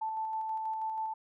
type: tone with tremolo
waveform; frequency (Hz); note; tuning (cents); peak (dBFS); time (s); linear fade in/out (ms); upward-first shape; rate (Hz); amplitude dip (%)
sine; 880; A5; 0; -31; 0.01-1.14; 10; square; 6.2; 25
effects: none